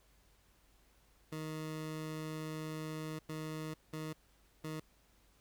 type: tone bursts at uneven times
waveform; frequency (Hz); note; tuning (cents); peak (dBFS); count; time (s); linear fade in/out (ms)
20% pulse; 156.4; D#3; +9; -35; 4; 1.32-3.19 / 3.29-3.74 / 3.93-4.13 / 4.64-4.8; 5
effects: added 50 Hz sine -69 dBFS peak until 5.4 s + pink hiss -70 dBFS RMS until 5.4 s